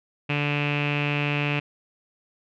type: tone with low-pass filter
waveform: sawtooth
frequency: 145.7 Hz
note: D3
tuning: 13 cents flat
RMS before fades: -25 dBFS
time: 0.29-1.6 s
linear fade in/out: 10 ms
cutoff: 2600 Hz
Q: 8.2
effects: none